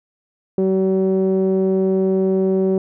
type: tone with low-pass filter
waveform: sawtooth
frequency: 190 Hz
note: F#3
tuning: 46 cents sharp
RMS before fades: -17 dBFS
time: 0.58-2.78 s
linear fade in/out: 2 ms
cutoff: 440 Hz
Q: 4.2
effects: none